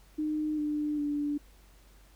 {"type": "tone with pitch steps", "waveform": "sine", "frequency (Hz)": [305.6, 298.6, 291.8], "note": ["D#4", "D4", "D4"], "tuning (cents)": [-31, 29, -11], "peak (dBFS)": -28, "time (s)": [0.18, 1.38], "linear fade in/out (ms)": 10, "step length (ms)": 400, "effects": ["added 48 Hz sine -56 dBFS peak until 2.15 s", "pink hiss -62 dBFS RMS until 2.15 s"]}